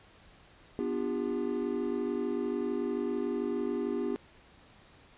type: chord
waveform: triangle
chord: G dominant seventh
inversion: first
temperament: equal with one note detuned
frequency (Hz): 246.9 / 293.7 / 349.2 / 400.5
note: B3 / D4 / F4 / G4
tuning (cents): 0 / 0 / 0 / +37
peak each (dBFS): -33 / -35 / -34 / -32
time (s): 0.79-4.16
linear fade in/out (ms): 0
effects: pink hiss -58 dBFS RMS until 5.17 s + resampled to 8000 Hz